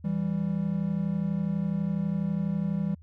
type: tone pair together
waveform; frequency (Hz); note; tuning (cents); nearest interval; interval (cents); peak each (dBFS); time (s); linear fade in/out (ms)
triangle; 164.38 / 196.5; E3 / G3; -5 / +4; minor third; 309; -27 / -26; 0.04-2.95; 10
effects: added 81 Hz sine -48 dBFS peak until 3.02 s